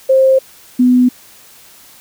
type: tone pair in turn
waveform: sine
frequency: 529 / 249.7 Hz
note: C5 / B3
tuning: +19 / +19 cents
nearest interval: octave + minor second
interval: 1300 cents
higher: first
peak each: -6 dBFS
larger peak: neither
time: 0.09-0.39 / 0.79-1.09 s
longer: neither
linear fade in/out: 10 ms
effects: white hiss -42 dBFS RMS until 2 s